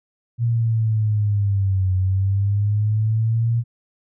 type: linear two-way sweep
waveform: sine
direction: down then up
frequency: 118.7 to 92.5 to 118 Hz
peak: -16 dBFS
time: 0.38-3.64 s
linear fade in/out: 50 ms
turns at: 1.94 s
effects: none